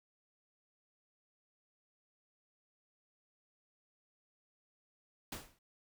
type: noise with exponential decay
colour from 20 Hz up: pink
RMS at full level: -39 dBFS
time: 5.32-5.59 s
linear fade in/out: 5 ms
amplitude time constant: 58 ms
effects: none